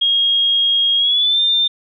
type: tone with pitch glide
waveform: sine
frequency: 3265 to 3602 Hz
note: G#7 to A7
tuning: -30 to +40 cents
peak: -12 dBFS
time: 0.01-1.68 s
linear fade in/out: 10 ms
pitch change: +170 cents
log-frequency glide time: 0.97-1.41 s
effects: none